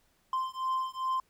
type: beating tone pair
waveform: triangle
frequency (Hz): 1041 / 1043.5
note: C6 / C6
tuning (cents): -9 / -5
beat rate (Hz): 2.5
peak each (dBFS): -31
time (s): 0.33-1.2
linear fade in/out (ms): 2
effects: pink hiss -70 dBFS RMS until 1.29 s